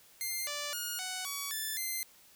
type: tone with pitch steps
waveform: 5% pulse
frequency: 2101 / 585 / 1436 / 743 / 1130 / 1752 / 2076 Hz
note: C7 / D5 / F6 / F#5 / C#6 / A6 / C7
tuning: +7 / -7 / +48 / +7 / +33 / -8 / -14 cents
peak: -24 dBFS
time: 0.21-2.03 s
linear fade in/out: 0 ms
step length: 260 ms
effects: white hiss -60 dBFS RMS until 2.35 s